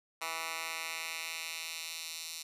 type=tone with high-pass filter sweep; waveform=10% pulse; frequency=163.2 Hz; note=E3; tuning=17 cents flat; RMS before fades=-40 dBFS; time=0.21-2.43 s; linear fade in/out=10 ms; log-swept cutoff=1300 to 4400 Hz; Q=1.2; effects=resampled to 32000 Hz